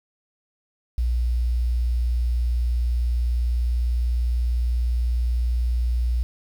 sine tone, 59.9 Hz, A#1, 48 cents sharp, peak -19 dBFS, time 0.98-6.23 s, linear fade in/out 0 ms, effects 8-bit

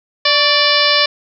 harmonic tone with a mistuned harmonic, 587.3 Hz, D5, in tune, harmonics 1 / 2 / 3 / 4 / 5 / 6 / 7 / 8 / 9, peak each -19 / -19 / -19 / -19 / -19 / -19 / -19 / -19 / -19 dBFS, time 0.25-1.06 s, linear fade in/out 5 ms, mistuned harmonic 2, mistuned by -62 cents, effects none

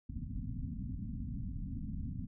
pink low-pass noise, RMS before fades -40 dBFS, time 0.09-2.27 s, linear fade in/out 10 ms, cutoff 270 Hz, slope 96 dB/octave, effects none

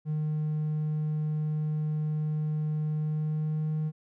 triangle tone with pitch glide, 153.1 to 154.88 Hz, D#3 to D#3, -28 to -8 cents, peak -24 dBFS, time 0.05-3.92 s, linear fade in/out 50 ms, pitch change +20 cents, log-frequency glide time 2.97-3.71 s, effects tanh soft clip ceiling -21 dBFS

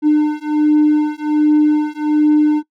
triangle beating tone pair, 300.8 / 302.1 Hz, D4 / D4, +42 / +49 cents, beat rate 1.3 Hz, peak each -11 dBFS, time 0.02-2.63 s, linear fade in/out 50 ms, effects noise-tail reverb RT60 0.1 s tail -21 dB re dry + tanh soft clip ceiling -3 dBFS

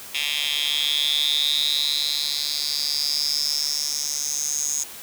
10% pulse tone with high-pass filter sweep, 146.83 Hz, D3, in tune, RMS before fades -24 dBFS, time 0.14-4.84 s, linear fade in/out 10 ms, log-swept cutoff 2900 to 6700 Hz, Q 8.9, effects white hiss -39 dBFS RMS until 5.02 s + high-pass 60 Hz 12 dB/octave

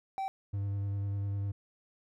triangle tone, 774 Hz, G5, 22 cents flat, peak -30 dBFS, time 0.18-0.28 s, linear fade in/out 0 ms
triangle tone with vibrato, 99.9 Hz, G2, 33 cents sharp, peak -29 dBFS, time 0.53-1.52 s, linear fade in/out 10 ms, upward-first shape sine, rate 10 Hz, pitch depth 14 cents each way
effects none

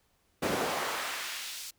brown noise with high-pass filter sweep, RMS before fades -34 dBFS, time 0.42-1.71 s, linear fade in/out 10 ms, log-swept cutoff 300 to 5500 Hz, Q 0.91, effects pink hiss -71 dBFS RMS until 1.78 s

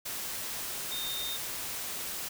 sine tone in noise, 3666 Hz, A#7, 30 cents flat, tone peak -35 dBFS, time 0.91-1.37 s, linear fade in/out 10 ms, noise white, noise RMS -37 dBFS, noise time 0.05-2.29 s, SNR -1 dB, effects none

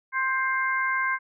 harmonic tone, 526 Hz, C5, 9 cents sharp, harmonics 2 / 3 / 4, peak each -27 / -26 / -29 dBFS, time 0.12-1.19 s, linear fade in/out 50 ms, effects none

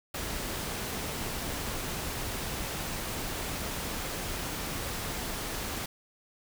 pink noise, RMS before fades -35 dBFS, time 0.14-5.86 s, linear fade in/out 5 ms, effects none

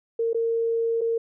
sine tone with dropouts, 458.8 Hz, A#4, 28 cents flat, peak -21 dBFS, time 0.19-1.18 s, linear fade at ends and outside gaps 5 ms, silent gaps 0.332-0.345 / 1.01-1.014 s, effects none

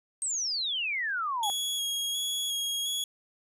sine exponential sweep, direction down, 8540 to 784 Hz, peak -28 dBFS, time 0.22-1.5 s, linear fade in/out 0 ms
sawtooth tone with vibrato, 3322 Hz, G#7, in tune, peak -26 dBFS, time 1.43-3.04 s, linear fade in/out 2 ms, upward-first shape square, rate 1.4 Hz, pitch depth 18 cents each way
effects resampled to 32000 Hz

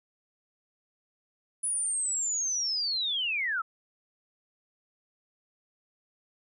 sine linear sweep, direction down, 9956 to 1264 Hz, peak -27 dBFS, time 1.63-3.62 s, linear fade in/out 10 ms, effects none

